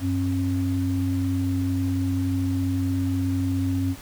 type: tone pair together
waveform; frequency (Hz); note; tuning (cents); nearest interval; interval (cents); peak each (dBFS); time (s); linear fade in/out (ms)
sine; 95.46 / 270; G2 / C#4; -45 / -45; octave + tritone; 1800; -24; 0-3.96; 50
effects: pink hiss -43 dBFS RMS until 4.01 s